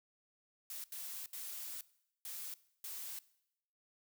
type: noise bursts at uneven times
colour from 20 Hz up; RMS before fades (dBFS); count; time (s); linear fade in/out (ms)
blue; -45; 5; 0.7-0.84 / 0.92-1.26 / 1.33-1.81 / 2.25-2.54 / 2.84-3.19; 2
effects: noise-tail reverb RT60 0.8 s tail -20 dB re dry